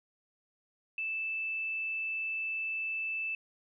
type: tone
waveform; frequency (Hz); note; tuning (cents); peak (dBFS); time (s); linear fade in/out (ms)
sine; 2637; E7; 0; -32; 0.98-3.35; 2
effects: none